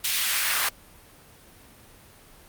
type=noise with high-pass filter sweep; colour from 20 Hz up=pink; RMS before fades=-24 dBFS; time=0.04-0.69 s; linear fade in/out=5 ms; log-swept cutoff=3100 to 1200 Hz; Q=1.1; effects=pink hiss -51 dBFS RMS until 2.48 s + Opus 32 kbps